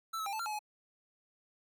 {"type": "tone with pitch steps", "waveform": "square", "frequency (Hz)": [1327, 1293, 797, 874, 1373, 853, 843], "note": ["E6", "E6", "G5", "A5", "F6", "G#5", "G#5"], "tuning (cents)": [11, -34, 28, -12, -30, 46, 26], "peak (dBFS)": -36, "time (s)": [0.13, 0.592], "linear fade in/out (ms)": 10, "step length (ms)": 66, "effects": []}